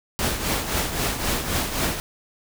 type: noise with tremolo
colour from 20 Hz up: pink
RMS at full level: -22 dBFS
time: 0.19-2 s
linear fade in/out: 0 ms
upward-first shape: triangle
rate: 3.8 Hz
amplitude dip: 65%
effects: none